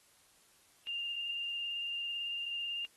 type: tone with vibrato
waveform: sine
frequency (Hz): 2804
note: F7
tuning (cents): +6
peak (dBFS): -35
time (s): 0.87-2.85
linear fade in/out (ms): 0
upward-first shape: sine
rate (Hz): 18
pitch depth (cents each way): 18
effects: white hiss -66 dBFS RMS until 2.96 s + AAC 32 kbps